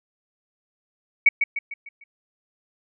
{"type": "tone with echo", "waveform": "sine", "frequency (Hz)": 2249, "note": "C#7", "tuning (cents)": 24, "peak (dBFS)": -9, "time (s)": [1.26, 1.29], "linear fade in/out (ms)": 5, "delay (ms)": 150, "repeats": 5, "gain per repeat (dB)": -7, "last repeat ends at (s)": 2.04, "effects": []}